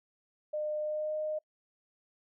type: tone with pitch glide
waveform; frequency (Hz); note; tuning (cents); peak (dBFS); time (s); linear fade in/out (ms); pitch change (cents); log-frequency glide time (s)
sine; 606 to 615.2; D#5 to D#5; -46 to -20; -31; 0.53-1.39; 10; +26; 0.81-1.15
effects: noise-tail reverb RT60 0.1 s tail -26 dB re dry